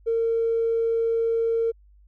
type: tone with tanh clipping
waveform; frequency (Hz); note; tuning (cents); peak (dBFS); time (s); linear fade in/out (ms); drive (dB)
triangle; 457.3; A#4; -33; -20; 0.06-1.72; 20; 4
effects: added 50 Hz sine -51 dBFS peak until 2.07 s